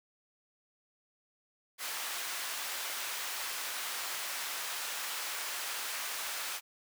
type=high-pass noise; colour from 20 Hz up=pink; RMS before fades=-38 dBFS; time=1.78-6.61 s; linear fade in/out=50 ms; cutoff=1100 Hz; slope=12 dB/octave; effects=none